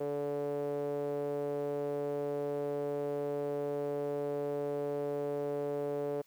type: tone with band-pass filter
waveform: sawtooth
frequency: 144.1 Hz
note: D3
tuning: 33 cents flat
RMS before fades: -35 dBFS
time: 0-6.22 s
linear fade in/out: 10 ms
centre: 490 Hz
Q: 7
effects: white hiss -67 dBFS RMS until 6.26 s